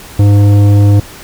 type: tone with tanh clipping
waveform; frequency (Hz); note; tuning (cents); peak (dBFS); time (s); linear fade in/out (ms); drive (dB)
sine; 101.8; G#2; -34; -5; 0.19-1; 5; 12
effects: pink hiss -32 dBFS RMS until 1.23 s